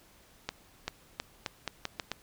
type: accelerating click train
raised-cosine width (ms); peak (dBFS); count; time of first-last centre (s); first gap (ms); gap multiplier
0.2; -15; 8; 0.49-2.117; 390; 0.82
effects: pink hiss -60 dBFS RMS until 2.22 s